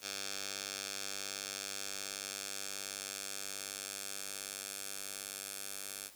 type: tone with band-pass filter sweep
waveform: 10% pulse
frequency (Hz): 98.7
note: G2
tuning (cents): +12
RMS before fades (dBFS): -43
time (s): 0.01-6.11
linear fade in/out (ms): 50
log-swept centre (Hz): 5700 to 9800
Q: 1.2
effects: white hiss -58 dBFS RMS until 6.15 s